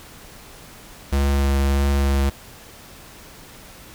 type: tone with vibrato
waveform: square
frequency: 69.3 Hz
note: C#2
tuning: in tune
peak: -17 dBFS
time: 1.12-2.3 s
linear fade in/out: 10 ms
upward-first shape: triangle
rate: 1.6 Hz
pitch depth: 16 cents each way
effects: pink hiss -43 dBFS RMS until 3.94 s